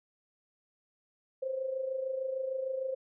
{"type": "tone with amplitude modulation", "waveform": "sine", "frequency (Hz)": 526, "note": "C5", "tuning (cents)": 9, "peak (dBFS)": -29, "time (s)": [1.42, 2.95], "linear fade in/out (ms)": 10, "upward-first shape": "sine", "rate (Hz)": 26.6, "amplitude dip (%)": 60, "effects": []}